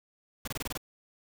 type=noise bursts; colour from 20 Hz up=pink; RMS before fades=-35 dBFS; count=7; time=0.45-0.776 s; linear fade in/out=5 ms; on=26 ms; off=24 ms; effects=none